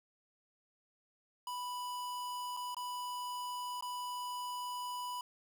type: tone with dropouts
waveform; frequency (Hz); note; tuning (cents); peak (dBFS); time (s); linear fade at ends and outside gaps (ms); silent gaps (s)
square; 987.8; B5; 0; -39; 1.47-5.21; 2; 2.567-2.571 / 2.746-2.767 / 3.809-3.824
effects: 11-bit